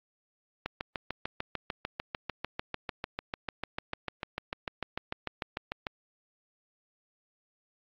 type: click train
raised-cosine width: 0.3 ms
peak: -16 dBFS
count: 36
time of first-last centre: 0.66-5.868 s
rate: 6.72 Hz
effects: low-pass 4000 Hz 12 dB/octave + AAC 48 kbps

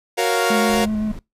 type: chord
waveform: sawtooth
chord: Gb major seventh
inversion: none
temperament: equal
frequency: 370 / 466.2 / 554.4 / 698.5 Hz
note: Gb4 / Bb4 / Db5 / F5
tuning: 0 / 0 / 0 / 0 cents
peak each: -19 / -17 / -21 / -18 dBFS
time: 0.17-0.86 s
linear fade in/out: 20 ms
type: tone with vibrato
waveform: triangle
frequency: 213.9 Hz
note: A3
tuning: 49 cents flat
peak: -17 dBFS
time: 0.5-1.12 s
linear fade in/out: 5 ms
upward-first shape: square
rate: 7.8 Hz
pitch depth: 13 cents each way
type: noise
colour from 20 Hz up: brown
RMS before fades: -34 dBFS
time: 0.69-1.19 s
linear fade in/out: 2 ms
effects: noise-tail reverb RT60 0.2 s tail -23 dB re dry + resampled to 32000 Hz

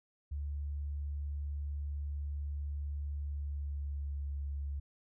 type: tone with pitch glide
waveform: sine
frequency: 72.2 to 70.71 Hz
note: D2 to C#2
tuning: -29 to +35 cents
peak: -35 dBFS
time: 0.31-4.8 s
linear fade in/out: 10 ms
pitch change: -36 cents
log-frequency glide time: 3.22-4.34 s
effects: none

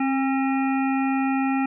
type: harmonic tone with a mistuned harmonic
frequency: 269.8 Hz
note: C#4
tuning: 47 cents flat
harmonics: 1 / 3 / 5 / 7 / 9 / 10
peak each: -21 / -27 / -33 / -36 / -34 / -43 dBFS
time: 0-1.66 s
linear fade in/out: 5 ms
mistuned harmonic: 1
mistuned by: -16 cents
effects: none

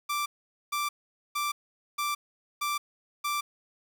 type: tone bursts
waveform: sawtooth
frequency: 1174 Hz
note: D6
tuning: 1 cent flat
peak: -24 dBFS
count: 6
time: 0.09-3.41 s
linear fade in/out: 10 ms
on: 170 ms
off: 460 ms
effects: 9-bit

